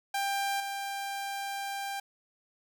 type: tone with level steps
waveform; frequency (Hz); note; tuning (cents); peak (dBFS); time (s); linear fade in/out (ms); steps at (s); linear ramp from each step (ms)
sawtooth; 793; G5; +20; -25 / -30; 0.14-2; 5; 0.6; 2
effects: none